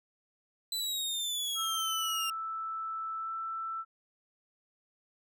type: exponential sweep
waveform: sawtooth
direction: down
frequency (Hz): 4020 to 2780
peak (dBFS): -29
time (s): 0.72-2.3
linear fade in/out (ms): 2
type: tone with pitch glide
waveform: sine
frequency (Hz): 1318.5 to 1329.2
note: E6 to E6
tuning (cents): 0 to +14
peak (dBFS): -34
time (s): 1.55-3.85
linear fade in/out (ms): 50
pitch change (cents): +14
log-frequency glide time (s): 3.18-3.32
effects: none